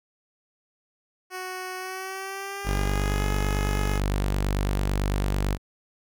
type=tone with pitch glide; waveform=10% pulse; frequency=370 to 422.6 Hz; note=F#4 to G#4; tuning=0 to +30 cents; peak=-24 dBFS; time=1.3-4.01 s; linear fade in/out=50 ms; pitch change=+230 cents; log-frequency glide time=1.77-3.27 s
type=tone; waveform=sawtooth; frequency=49 Hz; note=G1; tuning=in tune; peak=-19 dBFS; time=2.64-5.58 s; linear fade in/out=50 ms
effects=none